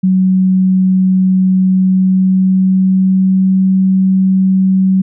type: tone with pitch glide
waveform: sine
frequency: 187.1 to 189.38 Hz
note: F#3 to F#3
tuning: +20 to +41 cents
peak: -7 dBFS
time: 0.03-5.02 s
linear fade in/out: 10 ms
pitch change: +21 cents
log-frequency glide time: 1.61-3.68 s
effects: none